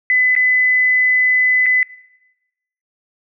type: tone with dropouts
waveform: sine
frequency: 2009 Hz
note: B6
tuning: 29 cents sharp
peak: -11 dBFS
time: 0.1-1.83 s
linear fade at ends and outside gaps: 1 ms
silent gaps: 0.352-0.363 / 1.66-1.664 s
effects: noise-tail reverb RT60 1.0 s tail -20 dB re dry